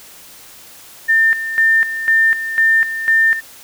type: tone with tremolo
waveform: sine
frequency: 1800 Hz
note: A6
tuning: 39 cents sharp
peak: -9 dBFS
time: 1.08-3.41 s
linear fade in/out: 20 ms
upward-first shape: square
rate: 2 Hz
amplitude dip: 70%
effects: white hiss -40 dBFS RMS until 3.63 s